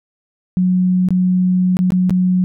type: tone with dropouts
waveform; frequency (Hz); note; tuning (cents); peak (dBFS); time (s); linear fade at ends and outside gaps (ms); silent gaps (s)
sine; 182.9; F#3; -20; -11; 0.57-2.44; 0; 1.087-1.106 / 1.769-1.79 / 1.905-1.921 / 2.096-2.106
effects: none